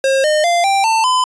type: tone with pitch steps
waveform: square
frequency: 537 / 609.8 / 692.4 / 786.2 / 892.7 / 1013.7 Hz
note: C5 / D#5 / F5 / G5 / A5 / B5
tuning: +45 / -35 / -15 / +5 / +25 / +45 cents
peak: -12 dBFS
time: 0.04-1.24 s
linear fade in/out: 2 ms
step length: 200 ms
effects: resampled to 22050 Hz